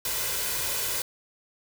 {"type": "noise with comb filter", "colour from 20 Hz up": "white", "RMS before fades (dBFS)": -29, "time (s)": [0.05, 1.02], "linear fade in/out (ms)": 2, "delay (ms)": 2, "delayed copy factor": 0.55, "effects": []}